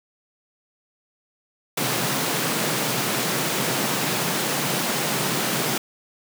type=high-pass noise; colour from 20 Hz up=pink; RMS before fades=-24 dBFS; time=1.77-5.78 s; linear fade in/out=5 ms; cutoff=120 Hz; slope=96 dB/octave; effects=none

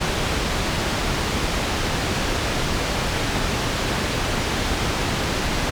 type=low-pass noise; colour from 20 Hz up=pink; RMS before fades=-23 dBFS; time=0-5.71 s; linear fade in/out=20 ms; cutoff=5600 Hz; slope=12 dB/octave; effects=none

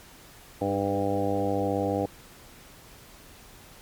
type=harmonic tone with a mistuned harmonic; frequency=99.3 Hz; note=G2; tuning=23 cents sharp; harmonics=1 / 2 / 3 / 4 / 5 / 6 / 7 / 8; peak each=-33 / -34 / -30 / -35 / -29 / -34 / -34 / -33 dBFS; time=0.61-2.06 s; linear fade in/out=5 ms; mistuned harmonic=4; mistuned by=+19 cents; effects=pink hiss -50 dBFS RMS until 3.81 s + MP3 96 kbps

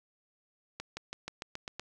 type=accelerating click train; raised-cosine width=0.2 ms; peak=-21 dBFS; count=8; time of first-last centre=0.8-1.796 s; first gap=170 ms; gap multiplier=0.94; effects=none

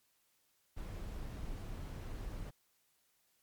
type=noise; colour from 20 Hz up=brown; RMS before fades=-43 dBFS; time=0.76-2.51 s; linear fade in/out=20 ms; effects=white hiss -75 dBFS RMS until 3.42 s + MP3 96 kbps

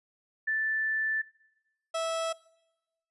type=tone pair in turn; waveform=sine / 30% pulse; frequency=1760 / 654.9 Hz; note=A6 / E5; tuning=0 / -11 cents; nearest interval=octave + perfect fourth; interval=1711 cents; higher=first; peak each=-26 dBFS; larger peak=neither; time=0.47-1.22 / 1.94-2.33 s; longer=first; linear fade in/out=10 ms; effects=noise-tail reverb RT60 1.0 s tail -22 dB re dry + resampled to 24000 Hz

